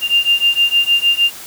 sine beating tone pair, 2794 / 2800.5 Hz, F7 / F7, 0 / +4 cents, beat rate 6.5 Hz, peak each -14 dBFS, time 0.01-1.31 s, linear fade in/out 50 ms, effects white hiss -33 dBFS RMS until 1.46 s

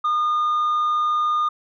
sine tone, 1219 Hz, D#6, 36 cents flat, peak -15 dBFS, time 0.04-1.49 s, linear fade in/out 10 ms, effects tanh soft clip ceiling -17 dBFS

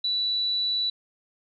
sine tone, 3951 Hz, B7, in tune, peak -23 dBFS, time 0.04-0.9 s, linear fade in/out 5 ms, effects none

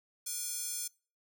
square tone with high-pass filter, 479.4 Hz, A#4, 48 cents sharp, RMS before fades -38 dBFS, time 0.26-0.88 s, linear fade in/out 10 ms, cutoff 7100 Hz, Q 1.5, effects noise-tail reverb RT60 0.4 s tail -26 dB re dry

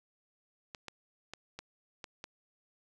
clicks, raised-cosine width 0.2 ms, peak -25 dBFS, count 6, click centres 0.748 / 0.883 / 1.336 / 1.59 / 2.042 / 2.241 s, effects none

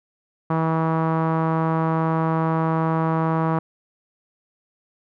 sawtooth tone with low-pass filter, 161.6 Hz, E3, 34 cents flat, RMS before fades -21 dBFS, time 0.5-3.59 s, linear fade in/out 5 ms, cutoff 1100 Hz, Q 2.7, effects none

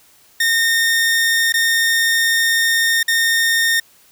sawtooth tone with dropouts, 1832 Hz, A#6, 31 cents flat, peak -10 dBFS, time 0.4-3.8 s, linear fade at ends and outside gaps 5 ms, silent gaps 1.524-1.539 / 3.03-3.08 s, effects white hiss -51 dBFS RMS until 4.11 s

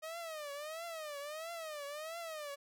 sawtooth tone with vibrato, 621 Hz, D#5, 3 cents flat, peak -38 dBFS, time 0.02-2.56 s, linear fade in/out 20 ms, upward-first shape triangle, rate 1.5 Hz, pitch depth 180 cents each way, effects none

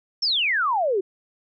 sine exponential sweep, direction down, 5588 to 359.5 Hz, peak -19 dBFS, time 0.22-1.01 s, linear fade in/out 10 ms, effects none

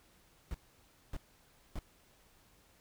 brown noise bursts, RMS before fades -38 dBFS, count 3, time 0.51-1.789 s, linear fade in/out 0 ms, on 33 ms, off 590 ms, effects pink hiss -66 dBFS RMS until 2.8 s

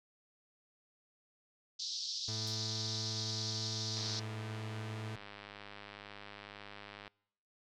white band-pass noise, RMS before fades -40 dBFS, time 1.79-4.2 s, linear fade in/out 10 ms, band 3800 to 5600 Hz, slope 48 dB/octave
40% pulse tone, 109.5 Hz, A2, 8 cents flat, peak -39 dBFS, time 2.28-5.16 s, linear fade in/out 5 ms
violet noise with exponential decay, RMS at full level -42 dBFS, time 2.47-2.65 s, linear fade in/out 1 ms, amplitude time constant 39 ms
click train, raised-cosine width 0.3 ms, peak -32 dBFS, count 318, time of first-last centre 3.97-7.078 s, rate 102 Hz
effects noise-tail reverb RT60 0.8 s tail -26 dB re dry + low-pass 9000 Hz 12 dB/octave

